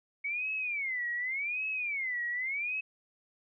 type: tone with vibrato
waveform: sine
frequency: 2217 Hz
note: C#7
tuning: in tune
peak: -31 dBFS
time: 0.24-2.81 s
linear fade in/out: 10 ms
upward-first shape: sine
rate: 0.87 Hz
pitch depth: 260 cents each way
effects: none